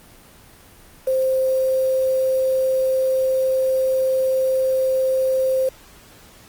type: tone with quantisation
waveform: sine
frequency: 523.3 Hz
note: C5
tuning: in tune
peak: -16 dBFS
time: 1.07-5.69 s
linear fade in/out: 5 ms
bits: 6
effects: pink hiss -47 dBFS RMS until 6.48 s + Opus 24 kbps